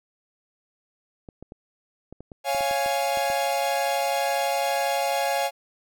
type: clicks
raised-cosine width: 2 ms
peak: -27 dBFS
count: 12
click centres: 1.288 / 1.426 / 1.521 / 2.126 / 2.206 / 2.318 / 2.548 / 2.608 / 2.711 / 2.861 / 3.173 / 3.301 s
type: chord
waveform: 45% pulse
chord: Db major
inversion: none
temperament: equal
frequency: 554.4 / 698.5 / 830.6 Hz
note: Db5 / F5 / Ab5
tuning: 0 / 0 / 0 cents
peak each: -27 dBFS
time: 2.44-5.51 s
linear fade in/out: 50 ms
effects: none